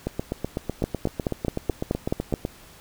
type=two click trains; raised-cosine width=2 ms; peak=-12 / -9 dBFS; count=20 / 8; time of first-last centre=0.07-2.451 / 0.84-2.339 s; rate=7.98 / 4.67 Hz; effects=pink hiss -49 dBFS RMS until 2.8 s